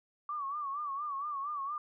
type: tone with vibrato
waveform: sine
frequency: 1147 Hz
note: D6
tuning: 41 cents flat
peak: -34 dBFS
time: 0.29-1.78 s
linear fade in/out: 2 ms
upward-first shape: sine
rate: 4.3 Hz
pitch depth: 97 cents each way
effects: none